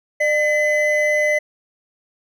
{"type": "tone pair together", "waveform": "triangle", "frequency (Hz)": [601.7, 2024], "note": ["D5", "B6"], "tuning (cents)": [42, 42], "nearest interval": "octave + major sixth", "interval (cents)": 2100, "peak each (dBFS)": -16, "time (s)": [0.2, 1.39], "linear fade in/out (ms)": 10, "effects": []}